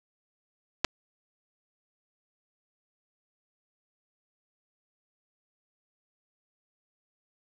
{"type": "clicks", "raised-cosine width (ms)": 0.2, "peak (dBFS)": [-8, -7], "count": 2, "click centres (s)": [0.845, 0.848], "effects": []}